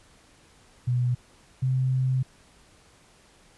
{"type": "tone pair in turn", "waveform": "sine", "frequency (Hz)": [123.47, 129.95], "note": ["B2", "C3"], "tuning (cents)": [0, -11], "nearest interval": "minor second", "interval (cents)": 89, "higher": "second", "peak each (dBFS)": -21, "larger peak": "neither", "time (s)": [[0.87, 1.15], [1.62, 2.23]], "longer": "second", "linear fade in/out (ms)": 10, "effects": ["pink hiss -57 dBFS RMS until 3.57 s", "resampled to 24000 Hz"]}